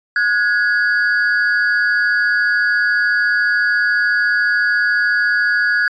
triangle ring-modulated tone, 1562 Hz, G6, 7 cents flat, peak -8 dBFS, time 0.16-5.88 s, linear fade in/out 2 ms, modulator 107 Hz, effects resampled to 16000 Hz

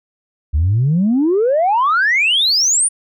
sine exponential sweep, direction up, 69.3 to 9710 Hz, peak -10 dBFS, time 0.53-2.89 s, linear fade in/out 20 ms, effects tanh soft clip ceiling -8 dBFS

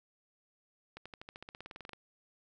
accelerating click train, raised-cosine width 0.3 ms, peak -30 dBFS, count 17, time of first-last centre 0.97-1.933 s, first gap 86 ms, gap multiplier 0.95, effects none

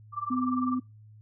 sine tone with tremolo, 1174.7 Hz, D6, in tune, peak -27 dBFS, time 0.12-0.79 s, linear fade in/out 50 ms, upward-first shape sine, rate 20 Hz, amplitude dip 90%
sine tone, 253.4 Hz, B3, 45 cents sharp, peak -26 dBFS, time 0.3-0.8 s, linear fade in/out 10 ms
effects noise-tail reverb RT60 0.3 s tail -26 dB re dry + added 107 Hz sine -49 dBFS peak until 1.21 s

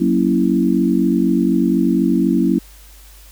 sine chord, F# dominant seventh, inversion none, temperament equal, 185 / 233.1 / 277.2 / 329.6 Hz, F#3 / A#3 / C#4 / E4, 0 / 0 / 0 / 0 cents, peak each -18 dBFS, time 0-2.59 s, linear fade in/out 10 ms, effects added 50 Hz sine -41 dBFS peak until 3.31 s + white hiss -46 dBFS RMS until 3.31 s

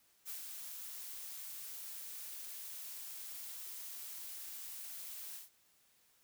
blue noise with ADSR envelope, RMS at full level -43 dBFS, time 0.25-5.5 s, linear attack 42 ms, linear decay 100 ms, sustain -4 dB, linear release 150 ms, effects white hiss -71 dBFS RMS until 6.23 s

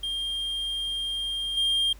triangle tone with level steps, 3205 Hz, G7, 38 cents sharp, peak -26 / -20 dBFS, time 0.03-1.93 s, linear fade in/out 5 ms, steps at 1.57 s, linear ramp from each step 5 ms, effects added 50 Hz sine -44 dBFS peak until 1.99 s + pink hiss -55 dBFS RMS until 1.99 s

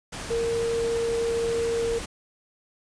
sine tone in noise, 463.1 Hz, A#4, 11 cents flat, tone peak -23 dBFS, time 0.3-1.99 s, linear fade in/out 10 ms, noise pink, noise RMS -35 dBFS, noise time 0.12-2.06 s, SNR +9 dB, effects resampled to 22050 Hz

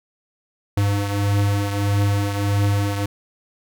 square beating tone pair, 100.8 / 102.4 Hz, G2 / G#2, +49 / -24 cents, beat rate 1.6 Hz, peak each -19 / -26 dBFS, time 0.77-3.06 s, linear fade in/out 5 ms, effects none

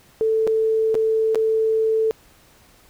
sine tone with dropouts, 442.2 Hz, A4, 9 cents sharp, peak -16 dBFS, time 0.21-2.11 s, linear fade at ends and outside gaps 0 ms, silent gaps 0.469-0.475 / 0.944-0.952 / 1.347-1.356 s, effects pink hiss -53 dBFS RMS until 2.89 s

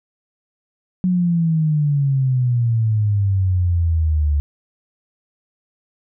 sine exponential sweep, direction down, 185 to 71.9 Hz, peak -14 dBFS, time 1.04-4.4 s, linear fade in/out 0 ms, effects none

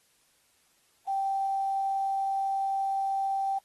sine tone with quantisation, 781 Hz, G5, 7 cents flat, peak -26 dBFS, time 1.07-3.59 s, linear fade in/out 10 ms, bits 9, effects white hiss -67 dBFS RMS until 3.64 s + AAC 32 kbps

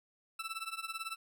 20% pulse tone with tremolo, 1325 Hz, E6, 9 cents sharp, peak -30 dBFS, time 0.39-1.16 s, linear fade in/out 5 ms, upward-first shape triangle, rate 18 Hz, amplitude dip 95%, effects none

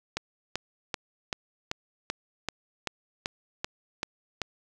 click train, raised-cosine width 0.2 ms, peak -12 dBFS, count 12, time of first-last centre 0.17-4.417 s, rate 2.59 Hz, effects none

